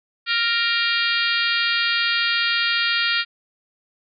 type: harmonic tone with a mistuned harmonic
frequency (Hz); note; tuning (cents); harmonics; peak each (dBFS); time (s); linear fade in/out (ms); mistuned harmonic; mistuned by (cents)
465.5; A#4; -2; 3 / 4 / 5 / 6 / 7 / 8 / 9 / 10; -24 / -25 / -26 / -27 / -27 / -28 / -29 / -29; 0.26-3.25; 50; 5; +33
effects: none